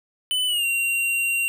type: tone with pitch glide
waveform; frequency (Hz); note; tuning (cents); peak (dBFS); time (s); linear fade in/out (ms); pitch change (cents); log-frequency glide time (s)
square; 3006 to 2757; F#7 to F7; +27 to -23; -21; 0.31-1.48; 0; -150; 0.47-0.65
effects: none